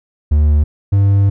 triangle tone pair in turn, 74.6 / 99.4 Hz, D2 / G2, +28 / +25 cents, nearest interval perfect fourth, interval 497 cents, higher second, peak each -6 dBFS, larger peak neither, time 0.31-0.64 / 0.92-1.3 s, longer second, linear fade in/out 10 ms, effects none

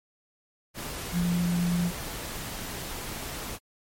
sine tone in noise, 174.61 Hz, F3, in tune, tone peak -23 dBFS, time 1.12-1.92 s, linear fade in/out 50 ms, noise pink, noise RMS -36 dBFS, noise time 0.74-3.59 s, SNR +10 dB, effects MP3 64 kbps

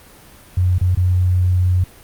sine tone with dropouts, 90.7 Hz, F#2, 34 cents flat, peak -12 dBFS, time 0.57-1.84 s, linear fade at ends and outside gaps 5 ms, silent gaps 0.783-0.811 / 0.95-0.971 s, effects pink hiss -44 dBFS RMS until 2.03 s + Opus 32 kbps

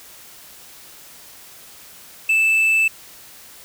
triangle tone, 2637 Hz, E7, in tune, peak -12 dBFS, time 2.29-2.88 s, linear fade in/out 5 ms, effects white hiss -43 dBFS RMS until 3.64 s

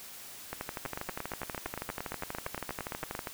two click trains, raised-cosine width 0.5 ms, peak -20 / -20 dBFS, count 21 / 35, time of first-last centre 0.86-3.151 / 0.53-3.272 s, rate 8.73 / 12.4 Hz, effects white hiss -47 dBFS RMS until 3.33 s

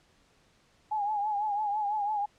sine tone with vibrato, 834 Hz, G#5, 7 cents sharp, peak -27 dBFS, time 0.91-2.26 s, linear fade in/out 10 ms, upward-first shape triangle, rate 6 Hz, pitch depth 80 cents each way, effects pink hiss -65 dBFS RMS until 2.38 s + low-pass 7000 Hz 12 dB/octave

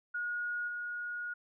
sine tone with level steps, 1443 Hz, F#6, 44 cents flat, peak -33 / -36 dBFS, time 0.14-1.34 s, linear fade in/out 10 ms, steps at 0.67 s, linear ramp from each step 20 ms, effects none

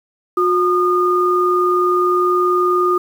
sine tone pair together, 360.1 / 1220.7 Hz, F#4 / D#6, -47 / -33 cents, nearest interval octave + major sixth, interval 2114 cents, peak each -15 dBFS, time 0.37-2.98 s, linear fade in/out 5 ms, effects 7-bit

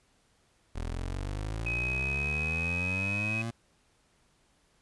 25% pulse exponential sweep, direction up, 40 to 117.2 Hz, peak -29 dBFS, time 0.75-3.51 s, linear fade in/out 10 ms
sine tone, 2533 Hz, D#7, 30 cents sharp, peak -30 dBFS, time 1.66-3.42 s, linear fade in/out 5 ms
effects pink hiss -68 dBFS RMS until 4.81 s + resampled to 24000 Hz

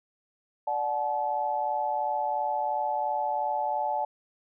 sine chord, D major, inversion none, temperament equal with one note detuned, 587.3 / 740 / 862.9 Hz, D5 / F#5 / A5, 0 / 0 / -34 cents, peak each -33 / -31 / -28 dBFS, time 0.67-4.05 s, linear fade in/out 5 ms, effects none

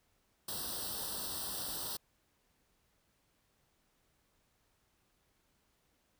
white noise with comb filter, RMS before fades -40 dBFS, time 0.48-1.97 s, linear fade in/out 5 ms, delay 0.22 ms, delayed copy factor +1, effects pink hiss -75 dBFS RMS until 6.19 s

